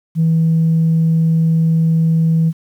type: tone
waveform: sine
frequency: 162.6 Hz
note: E3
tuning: 23 cents flat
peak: -9 dBFS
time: 0.15-2.53 s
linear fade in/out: 50 ms
effects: tanh soft clip ceiling -7 dBFS + 8-bit